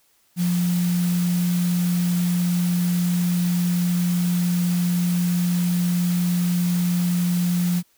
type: tone in noise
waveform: sine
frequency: 176.2 Hz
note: F3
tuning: 16 cents sharp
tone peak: -18 dBFS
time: 0.36-7.83 s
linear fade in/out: 50 ms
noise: white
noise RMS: -34 dBFS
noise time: 0.36-7.83 s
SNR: +13 dB
effects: white hiss -62 dBFS RMS until 7.97 s